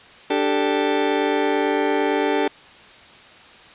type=chord; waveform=30% pulse; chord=D suspended fourth; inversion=none; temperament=just; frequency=293.7 / 391.6 / 440.5 Hz; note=D4 / G4 / A4; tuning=0 / -2 / +2 cents; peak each=-20 dBFS; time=0.3-2.48 s; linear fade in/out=5 ms; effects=white hiss -45 dBFS RMS until 3.74 s + resampled to 8000 Hz